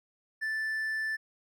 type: tone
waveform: triangle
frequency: 1760 Hz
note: A6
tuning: in tune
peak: -28 dBFS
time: 0.41-1.17 s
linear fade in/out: 20 ms
effects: none